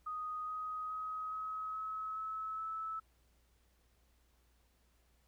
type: tone with pitch steps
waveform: sine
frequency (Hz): 1245 / 1255.1 / 1265.3 / 1275.6 / 1285.9 / 1296.4 / 1306.9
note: D#6 / D#6 / D#6 / D#6 / E6 / E6 / E6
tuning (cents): +1 / +15 / +29 / +43 / -43 / -29 / -15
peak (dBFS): -38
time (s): 0.06-3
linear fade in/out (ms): 10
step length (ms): 420
effects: added 60 Hz sine -70 dBFS peak until 5.27 s + pink hiss -75 dBFS RMS until 5.27 s